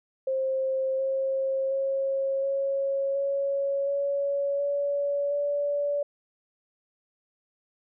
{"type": "tone with pitch steps", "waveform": "sine", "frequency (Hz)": [529, 535.5, 542, 548.6, 555.3, 562.1, 568.9, 575.9], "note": ["C5", "C5", "C#5", "C#5", "C#5", "C#5", "C#5", "D5"], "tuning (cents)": [19, 40, -39, -18, 3, 24, 45, -34], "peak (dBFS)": -24, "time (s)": [0.27, 6.03], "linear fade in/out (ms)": 5, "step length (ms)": 720, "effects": []}